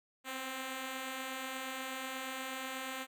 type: beating tone pair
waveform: 5% pulse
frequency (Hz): 255 / 263.3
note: C4 / C4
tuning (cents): -44 / +11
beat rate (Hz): 8.3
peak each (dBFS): -37 / -28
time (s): 0.24-3.07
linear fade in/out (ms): 50
effects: none